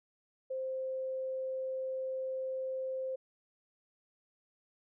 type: tone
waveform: sine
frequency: 523.3 Hz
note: C5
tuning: in tune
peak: -34 dBFS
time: 0.5-3.16 s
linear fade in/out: 10 ms
effects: none